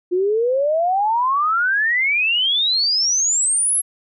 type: exponential sweep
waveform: sine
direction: up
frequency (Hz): 349.2 to 11310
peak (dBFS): -15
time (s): 0.11-3.82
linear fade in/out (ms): 20
effects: none